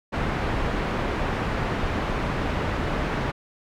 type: low-pass noise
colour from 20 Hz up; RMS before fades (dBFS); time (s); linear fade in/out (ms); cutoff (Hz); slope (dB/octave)
pink; -26; 0.12-3.32; 20; 2000; 12
effects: none

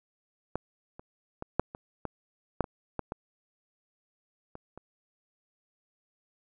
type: clicks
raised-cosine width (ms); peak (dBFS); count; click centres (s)
1; -16 / -30 / -22 / -9 / -26 / -19 / -9 / -24 / -17 / -20 / -28 / -30; 12; 0.556 / 0.995 / 1.424 / 1.596 / 1.749 / 2.053 / 2.607 / 2.642 / 2.993 / 3.121 / 4.554 / 4.776
effects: none

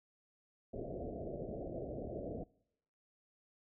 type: low-pass noise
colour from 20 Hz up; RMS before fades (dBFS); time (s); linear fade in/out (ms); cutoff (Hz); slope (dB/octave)
white; -43; 0.73-2.44; 10; 680; 96
effects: noise-tail reverb RT60 0.8 s tail -24 dB re dry

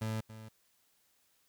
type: tone with echo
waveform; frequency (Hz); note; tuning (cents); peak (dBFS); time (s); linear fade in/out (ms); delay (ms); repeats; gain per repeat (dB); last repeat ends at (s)
30% pulse; 110; A2; 0; -31; 0.01-0.21; 10; 280; 1; -13; 0.49
effects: white hiss -72 dBFS RMS until 1.48 s

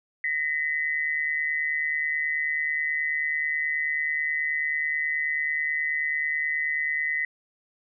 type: tone pair together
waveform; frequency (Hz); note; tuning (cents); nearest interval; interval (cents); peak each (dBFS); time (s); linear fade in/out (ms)
sine; 1864.7 / 2014; A#6 / B6; 0 / +33; minor second; 133; -28 / -26; 0.24-7.25; 2
effects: none

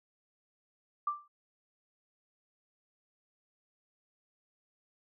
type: tone with exponential decay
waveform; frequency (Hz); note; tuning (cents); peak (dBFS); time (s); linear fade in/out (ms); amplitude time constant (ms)
sine; 1178; D6; +5; -26; 1.07-1.28; 5; 44
effects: none

